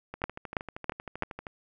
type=two click trains; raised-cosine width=0.5 ms; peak=-23 / -12 dBFS; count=18 / 4; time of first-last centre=0.14-1.468 / 0.24-1.224 s; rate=12.8 / 3.05 Hz; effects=none